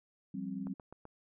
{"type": "chord", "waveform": "sine", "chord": "F suspended second", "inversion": "none", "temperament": "equal with one note detuned", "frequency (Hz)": [174.61, 196, 265.6], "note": ["F3", "G3", "C4"], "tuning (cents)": [0, 0, 26], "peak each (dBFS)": [-44, -39, -41], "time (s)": [0.34, 0.74], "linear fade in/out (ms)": 5}
{"type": "click train", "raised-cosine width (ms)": 1, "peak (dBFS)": -35, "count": 4, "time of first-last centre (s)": [0.67, 1.054], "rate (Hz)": 7.82}
{"effects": []}